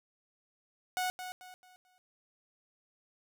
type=tone with echo; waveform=sawtooth; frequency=735 Hz; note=F#5; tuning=12 cents flat; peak=-27 dBFS; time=0.97-1.1 s; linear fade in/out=0 ms; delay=220 ms; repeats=4; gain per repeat=-9 dB; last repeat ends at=1.98 s; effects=none